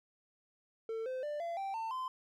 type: tone with pitch steps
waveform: triangle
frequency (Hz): 448.6 / 515.3 / 591.9 / 680 / 781.1 / 897.2 / 1030.6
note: A4 / C5 / D5 / F5 / G5 / A5 / C6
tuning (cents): +34 / -27 / +13 / -46 / -6 / +34 / -27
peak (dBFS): -34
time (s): 0.89-2.08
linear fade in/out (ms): 2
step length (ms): 170
effects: none